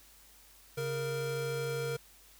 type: tone pair together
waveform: square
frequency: 137.68 / 466.2 Hz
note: C#3 / A#4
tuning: -11 / 0 cents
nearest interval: octave + major sixth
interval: 2111 cents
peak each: -38 / -35 dBFS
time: 0.77-1.97 s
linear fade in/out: 10 ms
effects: added 50 Hz sine -64 dBFS peak until 2.39 s + white hiss -59 dBFS RMS until 2.39 s